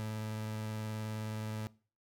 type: tone with vibrato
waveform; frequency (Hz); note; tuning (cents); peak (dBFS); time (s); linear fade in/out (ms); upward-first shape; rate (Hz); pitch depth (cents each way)
30% pulse; 108.5; A2; -24; -34; 0-1.67; 0; square; 19; 12
effects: noise-tail reverb RT60 0.4 s tail -21 dB re dry